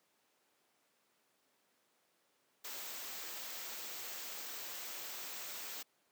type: band-stop noise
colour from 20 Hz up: white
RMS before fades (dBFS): -45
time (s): 2.64-5.83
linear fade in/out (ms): 10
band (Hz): 8600 to 12000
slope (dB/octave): 96
effects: pink hiss -75 dBFS RMS until 6.11 s + high-pass 300 Hz 12 dB/octave